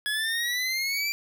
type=exponential sweep; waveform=25% pulse; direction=up; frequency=1679 to 2360 Hz; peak=-22 dBFS; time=0.06-1.12 s; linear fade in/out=0 ms; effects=none